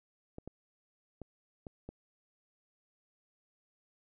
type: clicks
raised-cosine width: 2 ms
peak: -30 dBFS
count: 5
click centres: 0.384 / 0.476 / 1.217 / 1.668 / 1.89 s
effects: none

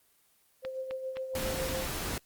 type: tone with tremolo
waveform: sine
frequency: 523.3 Hz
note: C5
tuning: in tune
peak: -32 dBFS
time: 0.62-1.87 s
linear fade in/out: 50 ms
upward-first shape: sine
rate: 7.2 Hz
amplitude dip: 50%
type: click train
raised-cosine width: 0.3 ms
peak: -24 dBFS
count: 5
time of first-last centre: 0.65-1.689 s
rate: 3.85 Hz
type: noise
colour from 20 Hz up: pink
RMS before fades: -35 dBFS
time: 1.35-2.18 s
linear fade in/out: 2 ms
effects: white hiss -67 dBFS RMS until 2.25 s + Opus 24 kbps

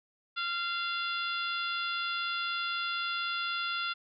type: harmonic tone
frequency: 691 Hz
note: F5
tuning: 19 cents flat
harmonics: 2 / 3 / 4 / 5 / 6 / 7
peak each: -33 / -44 / -38 / -38 / -44 / -46 dBFS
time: 0.36-3.94 s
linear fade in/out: 20 ms
effects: none

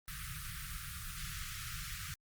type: band-stop noise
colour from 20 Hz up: pink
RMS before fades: -43 dBFS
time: 0.08-2.14 s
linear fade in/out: 0 ms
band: 170 to 1200 Hz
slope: 96 dB/octave
effects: Opus 32 kbps

